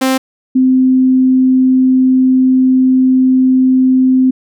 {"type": "tone pair in turn", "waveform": ["sawtooth", "sine"], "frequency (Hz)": [262.5, 258.7], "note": ["C4", "C4"], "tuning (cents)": [6, -19], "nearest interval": "unison", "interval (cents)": 25, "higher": "first", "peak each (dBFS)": -6, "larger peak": "neither", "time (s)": [[0.01, 0.18], [0.55, 4.31]], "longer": "second", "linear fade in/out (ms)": 10, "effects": []}